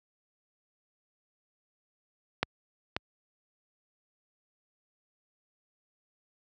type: clicks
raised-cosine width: 0.3 ms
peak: -9 / -13 dBFS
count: 2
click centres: 2.43 / 2.965 s
effects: high-pass 60 Hz 12 dB/octave